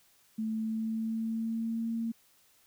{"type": "tone with pitch glide", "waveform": "sine", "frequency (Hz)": [220, 228.4], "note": ["A3", "A#3"], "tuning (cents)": [0, -35], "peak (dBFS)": -30, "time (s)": [0.38, 2.12], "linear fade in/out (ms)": 10, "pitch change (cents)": 65, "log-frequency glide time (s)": [0.5, 1.9], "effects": ["white hiss -65 dBFS RMS until 2.66 s"]}